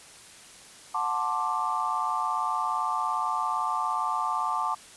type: chord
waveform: sine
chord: D dominant seventh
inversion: first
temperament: just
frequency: 734.2 / 881 / 1057.2 / 1174.7 Hz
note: F#5 / A5 / C6 / D6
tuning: -14 / +2 / +18 / 0 cents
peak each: -34 / -30 / -32 / -29 dBFS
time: 0.94-4.75 s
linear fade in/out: 10 ms
effects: white hiss -49 dBFS RMS until 4.96 s + resampled to 24000 Hz